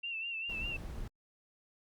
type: tone with vibrato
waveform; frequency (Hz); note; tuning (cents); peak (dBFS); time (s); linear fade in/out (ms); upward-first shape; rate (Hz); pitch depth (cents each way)
sine; 2711; E7; +48; -36; 0.03-0.77; 10; sine; 5; 58
type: noise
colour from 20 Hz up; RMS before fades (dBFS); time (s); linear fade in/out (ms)
brown; -42; 0.49-1.08; 5
effects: Opus 48 kbps